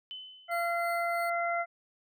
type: tone with exponential decay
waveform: sine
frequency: 3031 Hz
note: F#7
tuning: 41 cents sharp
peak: -37 dBFS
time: 0.11-0.9 s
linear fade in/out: 0 ms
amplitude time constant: 170 ms
type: harmonic tone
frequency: 686 Hz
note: F5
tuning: 31 cents flat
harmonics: 1 / 2 / 3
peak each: -30 / -34 / -35 dBFS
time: 0.48-1.66 s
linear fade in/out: 50 ms
type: tone with tremolo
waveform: 15% pulse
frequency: 4372 Hz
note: C#8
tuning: 25 cents flat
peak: -38 dBFS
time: 0.51-1.3 s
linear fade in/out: 5 ms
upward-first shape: triangle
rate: 3.1 Hz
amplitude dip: 70%
effects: none